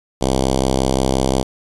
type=tone with notch filter; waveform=5% pulse; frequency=65.7 Hz; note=C2; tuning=8 cents sharp; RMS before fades=-17 dBFS; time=0.21-1.43 s; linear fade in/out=5 ms; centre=1800 Hz; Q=0.79; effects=resampled to 24000 Hz